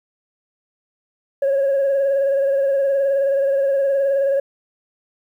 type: tone with vibrato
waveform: sine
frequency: 550 Hz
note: C#5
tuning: 14 cents flat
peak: -13 dBFS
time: 1.42-4.4 s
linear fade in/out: 5 ms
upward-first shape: sine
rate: 19 Hz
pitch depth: 36 cents each way
effects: tanh soft clip ceiling -13 dBFS + 9-bit